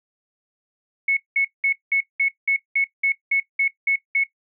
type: tone bursts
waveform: sine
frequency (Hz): 2200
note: C#7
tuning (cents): -14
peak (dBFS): -16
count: 12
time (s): 1.08-4.238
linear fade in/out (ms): 5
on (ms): 89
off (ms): 190
effects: noise-tail reverb RT60 0.1 s tail -17 dB re dry